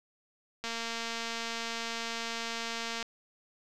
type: click train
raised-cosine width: 0.2 ms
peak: -19 dBFS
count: 550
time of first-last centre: 0.64-3.027 s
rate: 230 Hz
effects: none